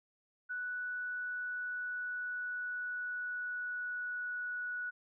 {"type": "tone with pitch glide", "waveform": "sine", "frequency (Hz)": [1480, 1469.8], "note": ["F#6", "F#6"], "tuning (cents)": [0, -12], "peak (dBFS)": -36, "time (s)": [0.49, 4.91], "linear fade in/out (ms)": 20, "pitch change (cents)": -12, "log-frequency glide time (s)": [0.83, 4.34], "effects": []}